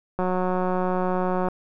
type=click train; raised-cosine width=1 ms; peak=-12 dBFS; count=238; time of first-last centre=0.19-1.485 s; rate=183 Hz; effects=none